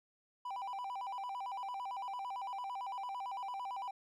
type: tone with vibrato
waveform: triangle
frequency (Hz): 880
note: A5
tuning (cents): 0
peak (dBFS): -37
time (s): 0.45-3.91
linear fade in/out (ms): 5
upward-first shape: square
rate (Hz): 8.9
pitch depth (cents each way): 200
effects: none